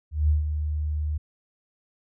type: tone with ADSR envelope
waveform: sine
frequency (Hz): 75.7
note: D#2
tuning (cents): -47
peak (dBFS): -16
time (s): 0.11-1.18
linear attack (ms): 180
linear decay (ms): 140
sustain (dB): -8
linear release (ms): 10
effects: none